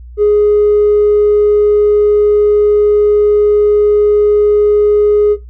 triangle tone with tanh clipping, 416.6 Hz, G#4, 5 cents sharp, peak -6 dBFS, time 0.17-5.37 s, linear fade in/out 50 ms, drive 5 dB, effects noise-tail reverb RT60 0.2 s tail -17 dB re dry + added 60 Hz sine -29 dBFS peak until 5.49 s

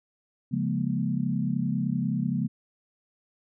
sine chord, Bb minor seventh, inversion first, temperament equal with one note detuned, 138.59 / 174.61 / 207.7 / 238 Hz, Db3 / F3 / Ab3 / Bb3, 0 / 0 / 0 / +36 cents, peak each -30 dBFS, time 0.51-2.48 s, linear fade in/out 20 ms, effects none

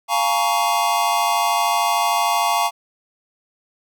square chord, Bb minor seventh, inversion second, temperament just, 699.2 / 839.1 / 932.3 / 1118.8 Hz, F5 / Ab5 / Bb5 / Db6, +2 / +18 / 0 / +16 cents, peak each -23 dBFS, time 0.08-2.71 s, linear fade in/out 50 ms, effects none

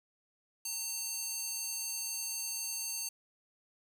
square tone with high-pass filter, 906 Hz, A#5, 50 cents flat, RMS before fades -38 dBFS, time 0.65-3.09 s, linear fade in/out 5 ms, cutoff 5900 Hz, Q 1.4, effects none

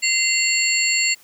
sine tone cluster, 2073 / 2753 / 4406 / 7340 Hz, C7 / F7 / C#8 / A#8, -17 / -25 / -11 / -28 cents, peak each -22 dBFS, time 0.02-1.15 s, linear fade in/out 20 ms, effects white hiss -51 dBFS RMS until 1.23 s

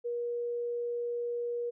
sine tone, 477.5 Hz, A#4, 42 cents sharp, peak -31 dBFS, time 0.04-1.71 s, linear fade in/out 20 ms, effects none

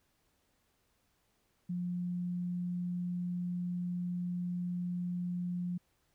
sine tone, 177.3 Hz, F3, 26 cents sharp, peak -33 dBFS, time 1.69-5.78 s, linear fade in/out 10 ms, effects pink hiss -75 dBFS RMS until 6.14 s

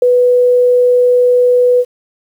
sine tone with ADSR envelope, 493.9 Hz, B4, in tune, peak -3 dBFS, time 0.02-1.85 s, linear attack 4 ms, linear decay 7 ms, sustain -3 dB, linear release 52 ms, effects 7-bit

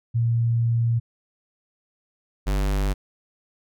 sine / square tone pair in turn, 116.54 / 49.15 Hz, A#2 / G1, 0 / +5 cents, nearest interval octave + minor third, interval 1495 cents, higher first, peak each -18 / -21 dBFS, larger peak first, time 0.14-1 / 2.46-2.94 s, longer first, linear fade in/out 20 ms, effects none

